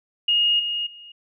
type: tone with level steps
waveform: sine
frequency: 2858 Hz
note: F7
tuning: 39 cents sharp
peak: -16 / -23 / -40 dBFS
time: 0.28-1.12 s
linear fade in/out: 5 ms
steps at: 0.59 / 0.86 s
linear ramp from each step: 10 ms
effects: none